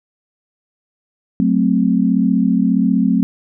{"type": "chord", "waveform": "sine", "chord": "F# diminished", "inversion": "none", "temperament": "equal", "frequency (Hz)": [185, 220, 261.6], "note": ["F#3", "A3", "C4"], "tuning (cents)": [0, 0, 0], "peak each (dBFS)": -16, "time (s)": [1.4, 3.23], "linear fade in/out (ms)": 0, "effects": []}